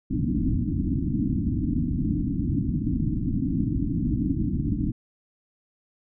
white low-pass noise, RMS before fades -25 dBFS, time 0.1-4.92 s, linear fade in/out 10 ms, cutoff 310 Hz, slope 96 dB/octave, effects none

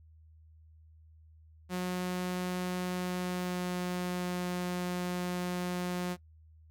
sawtooth tone with pitch glide, 181.1 to 178.92 Hz, F#3 to F3, -37 to +42 cents, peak -28 dBFS, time 1.69-6.17 s, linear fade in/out 50 ms, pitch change -21 cents, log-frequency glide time 2.86-4.5 s, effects noise-tail reverb RT60 0.1 s tail -22 dB re dry + added 79 Hz sine -55 dBFS peak until 6.7 s

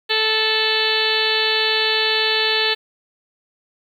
harmonic tone with a mistuned harmonic, 438.1 Hz, A4, 7 cents flat, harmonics 1 / 2 / 3 / 4 / 5 / 6 / 7 / 8 / 9 / 10, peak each -24 / -28 / -32 / -23 / -30 / -25 / -25 / -24 / -24 / -25 dBFS, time 0.09-2.75 s, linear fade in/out 20 ms, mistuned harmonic 7, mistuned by -18 cents, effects 8-bit

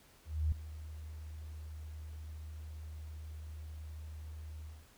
sine tone with ADSR envelope, 77.3 Hz, D#2, 11 cents flat, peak -27 dBFS, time 0.25-4.87 s, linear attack 270 ms, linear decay 4 ms, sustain -16 dB, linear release 220 ms, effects pink hiss -63 dBFS RMS until 4.97 s

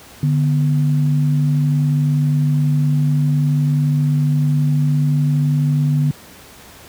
sine tone pair together, 147.44 / 246.9 Hz, D3 / B3, +7 / 0 cents, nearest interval major sixth, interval 893 cents, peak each -13 / -23 dBFS, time 0.23-6.11 s, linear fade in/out 2 ms, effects pink hiss -41 dBFS RMS until 6.88 s + high-pass 60 Hz 12 dB/octave

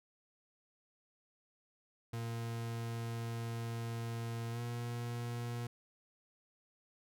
40% pulse tone with pitch glide, 115.8 to 119.19 Hz, A#2 to A#2, -11 to +39 cents, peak -37 dBFS, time 2.13-5.67 s, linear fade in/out 5 ms, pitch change +50 cents, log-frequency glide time 4.51-4.6 s, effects none

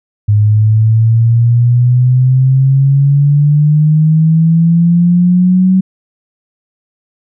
sine exponential sweep, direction up, 103.83 to 188.9 Hz, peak -5 dBFS, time 0.28-5.81 s, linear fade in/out 10 ms, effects none

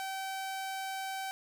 sawtooth tone, 770 Hz, G5, 31 cents flat, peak -32 dBFS, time 0-1.31 s, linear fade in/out 0 ms, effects none

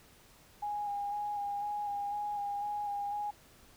sine tone with vibrato, 820 Hz, G#5, 22 cents flat, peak -33 dBFS, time 0.62-3.31 s, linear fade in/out 10 ms, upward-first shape square, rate 2 Hz, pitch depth 17 cents each way, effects pink hiss -60 dBFS RMS until 3.76 s

